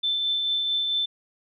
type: tone with tremolo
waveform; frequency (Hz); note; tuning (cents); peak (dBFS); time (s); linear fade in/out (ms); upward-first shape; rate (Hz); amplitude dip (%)
sine; 3535; A7; +7; -21; 0.03-1.06; 10; triangle; 4.5; 30
effects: none